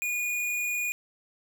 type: tone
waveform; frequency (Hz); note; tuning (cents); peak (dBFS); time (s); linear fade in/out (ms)
square; 2447; D#7; -29; -28; 0.02-0.92; 0
effects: none